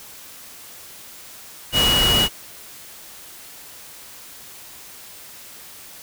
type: tone in noise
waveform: sine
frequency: 2911 Hz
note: F#7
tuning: 29 cents flat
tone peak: -16 dBFS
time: 1.72-2.29 s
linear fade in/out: 50 ms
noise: pink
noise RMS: -21 dBFS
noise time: 1.72-2.29 s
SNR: +2 dB
effects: white hiss -41 dBFS RMS until 6.02 s